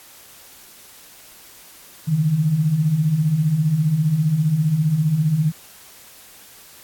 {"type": "beating tone pair", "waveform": "sine", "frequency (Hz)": [142.6, 157.6], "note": ["C#3", "D#3"], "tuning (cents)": [49, 23], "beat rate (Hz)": 15, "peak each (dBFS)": [-23, -16], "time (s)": [2.07, 5.52], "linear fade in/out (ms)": 20, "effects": ["white hiss -45 dBFS RMS until 6.83 s", "AAC 64 kbps"]}